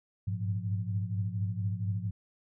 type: tone cluster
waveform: sine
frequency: 98.5 / 102.8 / 115.7 / 176.2 Hz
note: G2 / G#2 / A#2 / F3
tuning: +9 / -17 / -13 / +16 cents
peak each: -38 / -31 / -39 / -39 dBFS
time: 0.27-2.11 s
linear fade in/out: 10 ms
effects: none